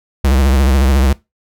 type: tone with vibrato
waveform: square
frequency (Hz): 67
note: C2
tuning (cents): +42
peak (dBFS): -10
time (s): 0.24-1.13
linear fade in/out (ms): 5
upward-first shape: sine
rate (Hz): 14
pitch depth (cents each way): 110
effects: noise-tail reverb RT60 0.2 s tail -20 dB re dry